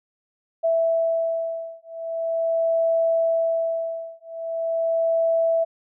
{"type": "beating tone pair", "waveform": "sine", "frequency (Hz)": [659.3, 659.72], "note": ["E5", "E5"], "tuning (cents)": [0, 1], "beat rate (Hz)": 0.42, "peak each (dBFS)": -23, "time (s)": [0.63, 5.65], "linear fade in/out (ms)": 20, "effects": []}